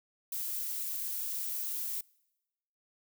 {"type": "noise", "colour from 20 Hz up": "violet", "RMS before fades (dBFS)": -36, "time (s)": [0.32, 2.01], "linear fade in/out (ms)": 5, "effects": ["noise-tail reverb RT60 1.0 s tail -26 dB re dry"]}